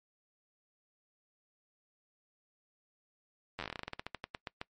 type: slowing click train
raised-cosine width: 0.3 ms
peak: -22 dBFS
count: 21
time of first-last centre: 3.59-4.614 s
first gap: 10 ms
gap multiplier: 1.15
effects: noise-tail reverb RT60 0.1 s tail -22 dB re dry + MP3 48 kbps